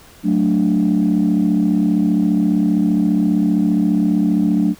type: chord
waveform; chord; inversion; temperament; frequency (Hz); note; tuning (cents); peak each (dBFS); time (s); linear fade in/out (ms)
sine; D major; first; equal; 185 / 220 / 293.7; F#3 / A3 / D4; 0 / 0 / 0; -16; 0.23-4.75; 50
effects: tanh soft clip ceiling -7 dBFS + pink hiss -45 dBFS RMS until 4.79 s